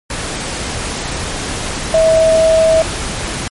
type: tone in noise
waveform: sine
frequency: 645 Hz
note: E5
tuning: 38 cents flat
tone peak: -7 dBFS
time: 1.94-2.82 s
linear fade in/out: 2 ms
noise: pink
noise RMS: -21 dBFS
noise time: 0.1-3.48 s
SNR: +11 dB
effects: MP3 48 kbps